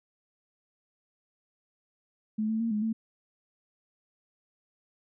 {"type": "tone with pitch steps", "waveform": "sine", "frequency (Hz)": [215.9, 221.1, 229.3, 211, 222.9], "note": ["A3", "A3", "A#3", "G#3", "A3"], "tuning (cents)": [-33, 9, -28, 28, 23], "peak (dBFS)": -26, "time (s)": [2.38, 2.93], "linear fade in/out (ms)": 10, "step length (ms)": 110, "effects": []}